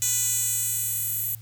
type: tone with high-pass filter sweep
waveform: 10% pulse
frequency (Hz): 495.3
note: B4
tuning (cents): +5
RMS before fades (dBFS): -26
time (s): 0.02-1.35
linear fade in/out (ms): 0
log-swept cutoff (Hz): 6600 to 12000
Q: 1.9
effects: added 111 Hz sine -41 dBFS peak until 1.41 s + white hiss -56 dBFS RMS until 1.41 s